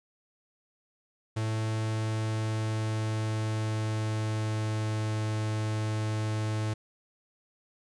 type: tone with pitch glide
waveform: 45% pulse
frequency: 110 to 108.3 Hz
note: A2 to A2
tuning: 0 to -27 cents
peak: -28 dBFS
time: 1.36-6.74 s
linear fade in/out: 10 ms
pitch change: -27 cents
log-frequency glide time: 1.66-5.26 s
effects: resampled to 22050 Hz + 11-bit